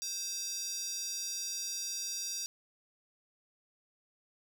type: tone with high-pass filter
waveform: square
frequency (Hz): 523.3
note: C5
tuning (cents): 0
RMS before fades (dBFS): -38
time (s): 0.02-2.46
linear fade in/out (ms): 0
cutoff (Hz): 5300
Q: 7
effects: none